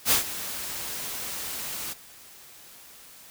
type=noise with ADSR envelope; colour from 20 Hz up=white; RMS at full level=-19 dBFS; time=0.05-1.94 s; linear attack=63 ms; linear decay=120 ms; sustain=-15 dB; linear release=19 ms; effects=white hiss -49 dBFS RMS until 3.3 s